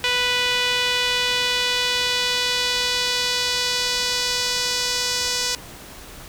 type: tone with band-pass filter sweep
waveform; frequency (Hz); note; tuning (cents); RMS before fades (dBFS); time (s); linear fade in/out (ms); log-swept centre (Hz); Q
sawtooth; 493.9; B4; 0; -22; 0.04-5.55; 0; 3000 to 5400; 1.7
effects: pink hiss -40 dBFS RMS until 6.28 s